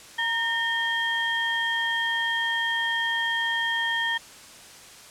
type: tone cluster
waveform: sine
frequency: 930 / 1827 / 3213 Hz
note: A#5 / A#6 / G7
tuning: -4 / -35 / +42 cents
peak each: -31 / -25 / -29 dBFS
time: 0.18-4.18 s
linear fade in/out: 10 ms
effects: white hiss -46 dBFS RMS until 5.1 s + low-pass 9000 Hz 12 dB/octave